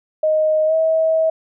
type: tone with pitch glide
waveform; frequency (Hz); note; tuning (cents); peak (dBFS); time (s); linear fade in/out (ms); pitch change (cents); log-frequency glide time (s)
sine; 622.3 to 642.4; D#5 to E5; 0 to -45; -13; 0.23-1.3; 5; +55; 0.66-0.74
effects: none